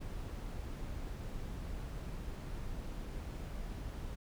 brown noise, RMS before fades -42 dBFS, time 0-4.16 s, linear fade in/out 20 ms, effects none

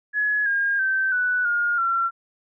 sine tone with pitch steps, 1691 / 1619.3 / 1550.7 / 1484.9 / 1422 / 1361.7 Hz, G#6 / G#6 / G6 / F#6 / F6 / F6, +31 / -44 / -19 / +6 / +31 / -44 cents, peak -19 dBFS, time 0.13-2.11 s, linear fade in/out 50 ms, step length 330 ms, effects none

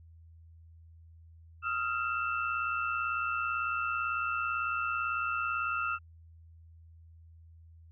sine tone cluster, 1266 / 1384 / 2665 Hz, D#6 / F6 / E7, +30 / -16 / +18 cents, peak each -35 / -32 / -37 dBFS, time 1.62-5.99 s, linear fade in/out 50 ms, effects added 82 Hz sine -52 dBFS peak until 7.91 s

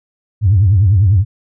sine tone with vibrato, 98.1 Hz, G2, 2 cents sharp, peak -6 dBFS, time 0.41-1.25 s, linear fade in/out 50 ms, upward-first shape triangle, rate 10 Hz, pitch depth 250 cents each way, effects tanh soft clip ceiling -2 dBFS

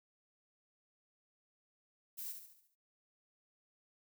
violet noise with echo, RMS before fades -44 dBFS, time 2.17-2.33 s, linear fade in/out 20 ms, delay 71 ms, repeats 6, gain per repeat -6 dB, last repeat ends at 2.756 s, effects none

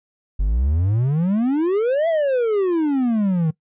triangle exponential two-way sweep, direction up then down, 44.96 to 678 to 152.8 Hz, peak -14 dBFS, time 0.39-3.51 s, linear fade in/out 10 ms, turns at 2.08 s, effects noise-tail reverb RT60 0.1 s tail -21 dB re dry + resampled to 8000 Hz

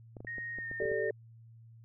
clicks, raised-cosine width 2 ms, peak -32 dBFS, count 9, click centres 0.168 / 0.205 / 0.248 / 0.383 / 0.586 / 0.714 / 0.824 / 0.854 / 0.916 s
sine tone with pitch glide, 1864.7 to 1825.3 Hz, A#6 to A#6, 0 to -37 cents, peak -37 dBFS, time 0.27-1.1 s, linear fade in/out 2 ms, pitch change -37 cents, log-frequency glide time 0.55-0.68 s
sine chord, G suspended second, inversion none, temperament equal with one note detuned, 390.4 / 440 / 587.3 Hz, G4 / A4 / D5, -7 / 0 / 0 cents, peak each -35 / -33 / -36 dBFS, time 0.8-1.11 s, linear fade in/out 2 ms
effects added 114 Hz sine -52 dBFS peak until 1.84 s

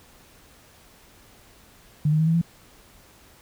sine tone with pitch steps, 150.4 / 154.72 / 159.16 / 163.73 / 168.43 Hz, D3 / D#3 / D#3 / E3 / E3, +42 / -9 / +40 / -11 / +38 cents, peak -17 dBFS, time 2.05-2.415 s, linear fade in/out 5 ms, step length 73 ms, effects pink hiss -53 dBFS RMS until 3.41 s

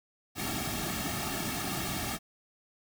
pink noise with comb filter, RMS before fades -34 dBFS, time 0.35-2.19 s, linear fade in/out 50 ms, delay 2 ms, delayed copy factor -0.95, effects none

